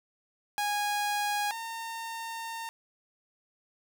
sawtooth tone pair in turn, 825 / 912.1 Hz, G#5 / A#5, -12 / -38 cents, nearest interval major second, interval 174 cents, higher second, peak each -24 / -32 dBFS, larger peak first, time 0.58-1.51 / 1.51-2.69 s, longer second, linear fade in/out 0 ms, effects none

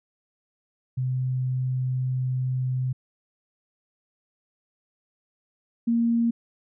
sine tone pair in turn, 128.4 / 232.8 Hz, C3 / A#3, -32 / -2 cents, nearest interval minor seventh, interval 1030 cents, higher second, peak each -23 / -19 dBFS, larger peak second, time 0.97-2.93 / 5.87-6.31 s, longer first, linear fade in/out 10 ms, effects none

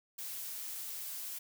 blue noise, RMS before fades -42 dBFS, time 0.18-1.39 s, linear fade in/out 10 ms, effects none

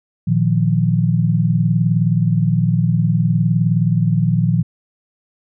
sine chord, Bb suspended fourth, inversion none, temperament just, 116.54 / 155.39 / 174.81 Hz, Bb2 / Eb3 / F3, 0 / -2 / +2 cents, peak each -17 dBFS, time 0.27-4.63 s, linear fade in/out 10 ms, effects none

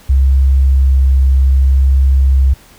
sine tone with vibrato, 66.8 Hz, C2, 36 cents sharp, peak -6 dBFS, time 0.09-2.54 s, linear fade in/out 10 ms, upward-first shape sine, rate 0.66 Hz, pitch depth 8 cents each way, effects pink hiss -43 dBFS RMS until 2.78 s

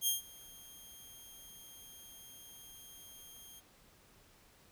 10% pulse tone with ADSR envelope, 3215 Hz, G7, 43 cents sharp, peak -20 dBFS, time 0.01-3.61 s, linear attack 63 ms, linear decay 140 ms, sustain -24 dB, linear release 26 ms, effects pink hiss -64 dBFS RMS until 4.71 s

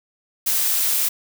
blue noise, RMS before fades -20 dBFS, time 0.46-1.09 s, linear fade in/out 10 ms, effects none

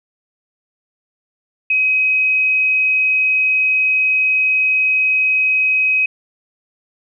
sine tone, 2532 Hz, D#7, 30 cents sharp, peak -12 dBFS, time 1.7-6.06 s, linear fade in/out 5 ms, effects none

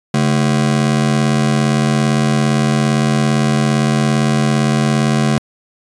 40% pulse ring-modulated tone, 178.6 Hz, F3, 39 cents sharp, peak -8 dBFS, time 0.14-5.38 s, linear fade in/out 0 ms, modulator 38.8 Hz, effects resampled to 22050 Hz

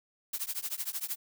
blue noise with tremolo, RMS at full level -32 dBFS, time 0.33-1.16 s, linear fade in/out 5 ms, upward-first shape triangle, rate 13 Hz, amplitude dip 100%, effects none

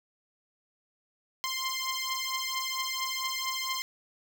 10% pulse beating tone pair, 1046.5 / 1050.9 Hz, C6 / C6, 0 / +7 cents, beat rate 4.4 Hz, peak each -25 dBFS, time 1.44-3.82 s, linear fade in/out 0 ms, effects none

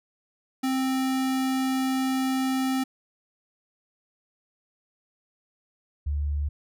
square / sine tone pair in turn, 262.6 / 72.78 Hz, C4 / D2, +6 / -15 cents, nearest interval octave + minor seventh, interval 2221 cents, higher first, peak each -24 / -24 dBFS, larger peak neither, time 0.63-2.84 / 6.06-6.49 s, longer first, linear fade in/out 10 ms, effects none

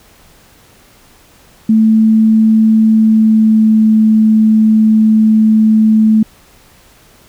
sine tone with pitch glide, 220 to 218.1 Hz, A3 to A3, 0 to -15 cents, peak -5 dBFS, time 1.69-6.23 s, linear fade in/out 5 ms, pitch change -15 cents, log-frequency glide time 2.85-3.92 s, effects pink hiss -45 dBFS RMS until 7.28 s

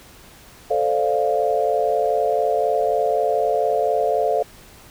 sine chord, D minor seventh, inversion second, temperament equal, 440 / 523.3 / 587.3 / 698.5 Hz, A4 / C5 / D5 / F5, 0 / 0 / 0 / 0 cents, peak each -22 / -24 / -23 / -21 dBFS, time 0.7-4.43 s, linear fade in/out 10 ms, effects pink hiss -46 dBFS RMS until 4.9 s

